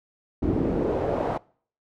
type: noise with band-pass filter sweep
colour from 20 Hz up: brown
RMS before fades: -25 dBFS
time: 0.42-1.38 s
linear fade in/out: 10 ms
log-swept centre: 280 to 730 Hz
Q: 2.1
effects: noise-tail reverb RT60 0.5 s tail -24 dB re dry